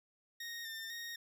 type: tone with vibrato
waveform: 20% pulse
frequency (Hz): 1832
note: A#6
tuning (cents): -31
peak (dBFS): -37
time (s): 0.4-1.16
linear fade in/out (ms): 5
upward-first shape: square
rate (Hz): 2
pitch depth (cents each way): 29
effects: none